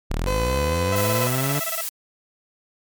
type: linear sweep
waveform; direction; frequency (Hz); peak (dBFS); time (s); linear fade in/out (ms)
sawtooth; up; 33.75 to 147.3; -18; 0.1-1.6; 10
type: tone with vibrato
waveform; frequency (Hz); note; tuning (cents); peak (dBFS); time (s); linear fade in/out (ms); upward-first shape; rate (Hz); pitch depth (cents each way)
30% pulse; 507; B4; +45; -20; 0.27-1.27; 0; triangle; 4.7; 12
type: tone bursts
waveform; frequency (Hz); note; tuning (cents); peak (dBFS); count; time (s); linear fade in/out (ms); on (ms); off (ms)
15% pulse; 659.3; E5; 0; -20; 16; 0.92-1.812; 5; 37; 20
type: noise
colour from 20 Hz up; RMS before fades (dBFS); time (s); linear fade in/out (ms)
blue; -28; 0.96-1.89; 0
effects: MP3 96 kbps